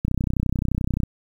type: click train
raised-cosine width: 5 ms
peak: -10 dBFS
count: 32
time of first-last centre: 0.05-1.034 s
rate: 31.5 Hz
effects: 8-bit